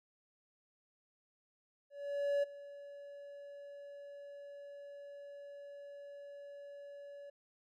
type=tone with ADSR envelope; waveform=triangle; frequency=569 Hz; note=C#5; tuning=45 cents sharp; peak=-27 dBFS; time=1.9-7.3 s; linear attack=530 ms; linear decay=14 ms; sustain=-19 dB; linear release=6 ms; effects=none